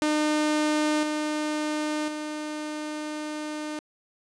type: tone with level steps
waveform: sawtooth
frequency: 303.5 Hz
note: D#4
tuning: 43 cents flat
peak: -18 / -22 / -27 dBFS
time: 0.02-3.79 s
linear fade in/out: 0 ms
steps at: 1.03 / 2.08 s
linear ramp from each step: 2 ms
effects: resampled to 22050 Hz + 9-bit